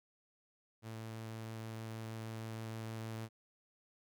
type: tone with level ramp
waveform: sawtooth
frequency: 111.7 Hz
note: A2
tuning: 27 cents sharp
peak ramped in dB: -40 to -37 dBFS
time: 0.82-3.29 s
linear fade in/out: 50 ms
effects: none